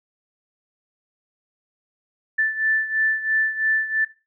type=beating tone pair; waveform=sine; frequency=1760 / 1763 Hz; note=A6 / A6; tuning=0 / +3 cents; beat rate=3 Hz; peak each=-20 / -25 dBFS; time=2.38-4.05 s; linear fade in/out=10 ms; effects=noise-tail reverb RT60 0.3 s tail -17 dB re dry